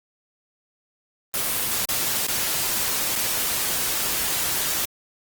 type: noise with dropouts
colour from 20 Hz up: white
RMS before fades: -24 dBFS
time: 1.34-4.85 s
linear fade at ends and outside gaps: 0 ms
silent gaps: 1.852-1.889 / 2.267-2.284 / 3.153-3.16 s
effects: Opus 24 kbps